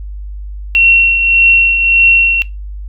sine tone with tremolo, 2726 Hz, F7, 43 cents flat, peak -3 dBFS, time 0.75-2.42 s, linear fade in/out 0 ms, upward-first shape triangle, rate 1.7 Hz, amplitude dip 55%, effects noise-tail reverb RT60 0.2 s tail -18 dB re dry + added 50 Hz sine -22 dBFS peak until 2.88 s

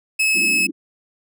40% pulse tone, 2586 Hz, E7, 34 cents flat, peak -14 dBFS, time 0.19-0.67 s, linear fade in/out 10 ms
white band-pass noise, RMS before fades -30 dBFS, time 0.34-0.72 s, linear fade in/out 20 ms, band 180 to 360 Hz, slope 96 dB/octave
effects none

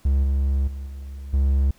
triangle tone with level steps, 68.4 Hz, C#2, 23 cents flat, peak -14 / -16 / -27 / -30 / -14 dBFS, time 0.05-1.71 s, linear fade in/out 5 ms, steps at 0.23 / 0.67 / 0.86 / 1.33 s, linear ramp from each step 10 ms, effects pink hiss -57 dBFS RMS until 1.78 s

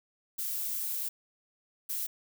violet noise bursts at uneven times, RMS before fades -34 dBFS, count 2, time 0.38-1.09 / 1.89-2.07 s, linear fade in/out 10 ms, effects none

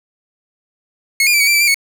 sawtooth tone with pitch steps, 2180 / 2420 / 2329 / 2248 / 2352 / 2316 / 2373 / 2213 Hz, C#7 / D#7 / D7 / C#7 / D7 / D7 / D7 / C#7, -29 / -49 / -15 / +24 / +2 / -25 / +17 / -3 cents, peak -7 dBFS, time 1.2-1.744 s, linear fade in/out 2 ms, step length 68 ms, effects none

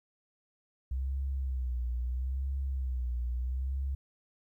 sine tone with vibrato, 64 Hz, C2, 38 cents flat, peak -30 dBFS, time 0.91-3.95 s, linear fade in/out 5 ms, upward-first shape sine, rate 0.76 Hz, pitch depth 100 cents each way, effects 12-bit

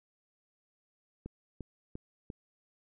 click train, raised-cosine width 3 ms, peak -28 dBFS, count 4, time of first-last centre 1.26-2.302 s, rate 2.88 Hz, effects none

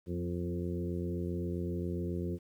harmonic tone with a mistuned harmonic, 87.5 Hz, F2, 4 cents sharp, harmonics 1 / 2 / 3 / 4 / 5 / 6, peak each -37 / -37 / -43 / -39 / -44 / -49 dBFS, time 0.06-2.39 s, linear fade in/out 50 ms, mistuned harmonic 3, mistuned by -22 cents, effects 11-bit

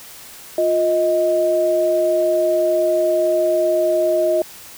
sine tone pair together, 352.5 / 628 Hz, F4 / D#5, +16 / +16 cents, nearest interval minor seventh, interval 1000 cents, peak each -20 / -15 dBFS, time 0.58-4.42 s, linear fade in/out 2 ms, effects white hiss -39 dBFS RMS until 4.77 s

